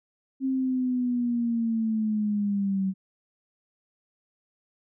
sine linear sweep, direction down, 267.3 to 188.9 Hz, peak -23 dBFS, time 0.4-2.94 s, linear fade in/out 50 ms, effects none

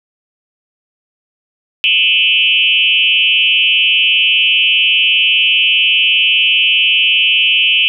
sine tone with frequency modulation, 2802 Hz, F7, 5 cents sharp, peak -8 dBFS, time 1.84-7.88 s, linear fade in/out 0 ms, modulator 179 Hz, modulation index 1.9, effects none

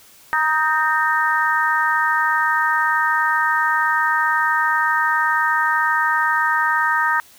harmonic tone with a mistuned harmonic, 312.9 Hz, D#4, 10 cents sharp, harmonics 3 / 4 / 5 / 6, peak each -21 / -21 / -21 / -21 dBFS, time 0.33-7.2 s, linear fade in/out 0 ms, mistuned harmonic 6, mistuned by -38 cents, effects white hiss -48 dBFS RMS until 7.38 s

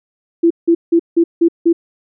sine tone bursts, 336.4 Hz, E4, 35 cents sharp, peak -7 dBFS, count 6, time 0.43-1.73 s, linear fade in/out 10 ms, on 75 ms, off 170 ms, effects none

